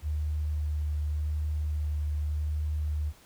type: tone with vibrato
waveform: sine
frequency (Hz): 75.4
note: D2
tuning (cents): +46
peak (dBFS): -27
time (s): 0.02-3.13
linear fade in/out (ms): 50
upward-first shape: sine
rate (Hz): 0.85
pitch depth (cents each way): 12
effects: pink hiss -57 dBFS RMS until 3.25 s